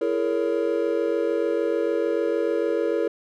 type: chord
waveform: triangle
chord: A# half-diminished seventh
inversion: second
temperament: just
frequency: 335.6 / 419.5 / 466.2 / 559.4 Hz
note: E4 / G#4 / A#4 / C#5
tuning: +31 / +17 / 0 / +16 cents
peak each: -25 / -25 / -23 / -26 dBFS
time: 0.01-3.08 s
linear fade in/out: 5 ms
effects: none